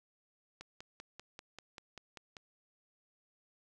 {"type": "click train", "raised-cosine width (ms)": 0.2, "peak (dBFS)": -30, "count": 10, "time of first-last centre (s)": [0.61, 2.368], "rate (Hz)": 5.12, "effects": []}